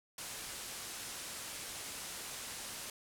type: low-pass noise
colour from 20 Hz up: white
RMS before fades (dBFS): -45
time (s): 0.18-2.9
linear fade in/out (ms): 2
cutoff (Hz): 11000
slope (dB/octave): 24
effects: none